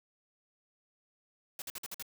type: noise bursts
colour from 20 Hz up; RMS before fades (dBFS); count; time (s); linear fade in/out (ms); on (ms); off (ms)
white; -41; 6; 1.59-2.025; 2; 30; 51
effects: none